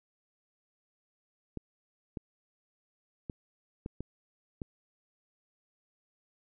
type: clicks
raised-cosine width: 3 ms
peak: -24 dBFS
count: 6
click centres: 1.573 / 2.172 / 3.298 / 3.861 / 4.006 / 4.618 s
effects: none